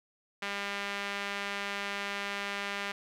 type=tone with band-pass filter; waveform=sawtooth; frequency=200.7 Hz; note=G3; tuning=41 cents sharp; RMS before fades=-36 dBFS; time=0.42-2.92 s; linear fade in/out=5 ms; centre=2200 Hz; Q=1.2; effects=10-bit